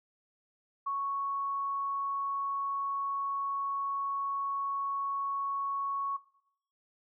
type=tone; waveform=sine; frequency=1108.7 Hz; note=C#6; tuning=in tune; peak=-30 dBFS; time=0.86-6.17 s; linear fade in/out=10 ms; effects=noise-tail reverb RT60 0.7 s tail -18 dB re dry